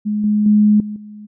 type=tone with level steps; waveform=sine; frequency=210 Hz; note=G#3; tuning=19 cents sharp; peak=-16 / -12 / -8 / -23 / -32 dBFS; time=0.05-1.27 s; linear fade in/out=20 ms; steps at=0.24 / 0.46 / 0.8 / 0.96 s; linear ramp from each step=2 ms; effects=none